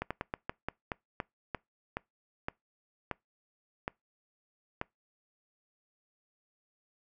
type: slowing click train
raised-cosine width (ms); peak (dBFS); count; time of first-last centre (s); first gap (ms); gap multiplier
0.5; -18; 14; 0.02-4.814; 86; 1.22
effects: noise-tail reverb RT60 0.2 s tail -25 dB re dry